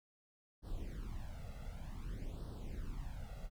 brown noise with flanger, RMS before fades -44 dBFS, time 0.62-3.5 s, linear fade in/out 50 ms, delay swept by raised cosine 0.21 to 1.51 ms, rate 0.54 Hz, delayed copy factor +0.9, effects none

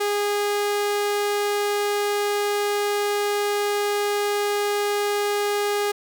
sawtooth tone, 410.7 Hz, G#4, 19 cents flat, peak -17 dBFS, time 0-5.92 s, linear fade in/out 10 ms, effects none

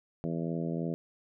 harmonic tone, 83 Hz, E2, 12 cents sharp, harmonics 2 / 3 / 4 / 5 / 6 / 7 / 8, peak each -33 / -37 / -39 / -41 / -43 / -44 / -45 dBFS, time 0.24-0.94 s, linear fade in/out 0 ms, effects none

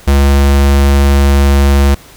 square tone, 69.7 Hz, C#2, 10 cents sharp, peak -6 dBFS, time 0.07-1.95 s, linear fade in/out 10 ms, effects pink hiss -38 dBFS RMS until 2.16 s

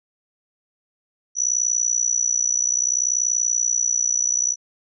sine tone with amplitude modulation, 5920 Hz, F#8, in tune, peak -14 dBFS, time 1.35-4.56 s, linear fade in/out 50 ms, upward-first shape sine, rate 60.6 Hz, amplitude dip 95%, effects none

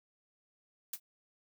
blue noise with exponential decay, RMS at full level -32 dBFS, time 0.93-1 s, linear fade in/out 5 ms, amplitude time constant 15 ms, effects none

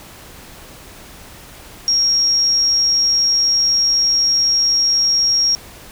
sine tone, 5588 Hz, F8, in tune, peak -12 dBFS, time 1.88-5.55 s, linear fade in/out 0 ms, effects pink hiss -39 dBFS RMS until 5.91 s

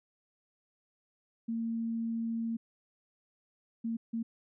sine tone bursts at uneven times, 228.5 Hz, A#3, 34 cents flat, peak -31 dBFS, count 3, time 1.48-2.57 / 3.84-3.97 / 4.13-4.23 s, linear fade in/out 10 ms, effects none

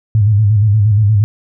sine tone with vibrato, 105.1 Hz, G#2, 21 cents sharp, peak -7 dBFS, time 0.15-1.24 s, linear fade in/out 0 ms, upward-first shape square, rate 8.5 Hz, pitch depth 70 cents each way, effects none

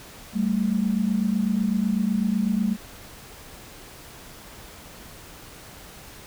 sine tone pair together, 194.29 / 222.3 Hz, G3 / A3, -15 / +18 cents, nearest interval major second, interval 233 cents, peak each -23 dBFS, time 0.33-2.77 s, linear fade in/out 50 ms, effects pink hiss -44 dBFS RMS until 6.26 s

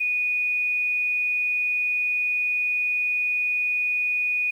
sine tone, 2470 Hz, D#7, 13 cents flat, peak -21 dBFS, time 0-4.51 s, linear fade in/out 10 ms, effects 9-bit

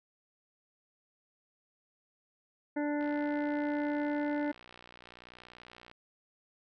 harmonic tone, 293.7 Hz, D4, in tune, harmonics 1 / 2 / 3 / 5 / 6 / 7, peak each -31 / -37 / -41 / -45 / -47 / -48 dBFS, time 2.76-4.52 s, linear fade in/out 10 ms
click train, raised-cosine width 0.3 ms, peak -35 dBFS, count 177, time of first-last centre 3.01-5.914 s, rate 60.6 Hz
effects none

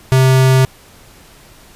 square tone, 131.1 Hz, C3, 4 cents sharp, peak -8 dBFS, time 0.12-0.65 s, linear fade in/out 0 ms, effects pink hiss -43 dBFS RMS until 1.75 s + resampled to 32000 Hz

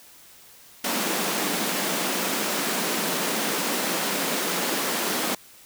pink high-pass noise, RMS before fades -26 dBFS, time 0.84-5.35 s, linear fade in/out 5 ms, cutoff 180 Hz, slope 48 dB/octave, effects white hiss -50 dBFS RMS until 5.65 s

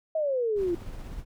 sine exponential sweep, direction down, 650 to 334.9 Hz, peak -24 dBFS, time 0.15-0.75 s, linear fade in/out 5 ms
brown noise with tremolo, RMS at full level -37 dBFS, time 0.55-1.25 s, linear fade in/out 50 ms, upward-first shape triangle, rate 16 Hz, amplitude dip 30%
effects none

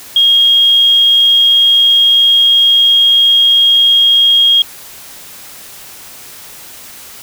sine tone, 3259 Hz, G#7, 33 cents flat, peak -5 dBFS, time 0.16-4.62 s, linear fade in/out 2 ms, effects white hiss -33 dBFS RMS until 7.22 s

